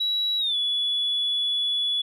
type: tone with pitch glide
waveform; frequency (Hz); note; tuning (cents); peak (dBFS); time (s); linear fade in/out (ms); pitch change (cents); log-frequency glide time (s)
sine; 3900 to 3415; B7 to G#7; -23 to +48; -21; 0-2.02; 10; -229; 0.38-0.56
effects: tanh soft clip ceiling -17 dBFS